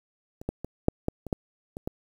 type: clicks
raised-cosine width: 2 ms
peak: -27 / -15 / -20 / -6 / -12 / -23 / -12 / -23 / -17 dBFS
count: 9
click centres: 0.415 / 0.49 / 0.646 / 0.884 / 1.084 / 1.267 / 1.328 / 1.769 / 1.875 s
effects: 8-bit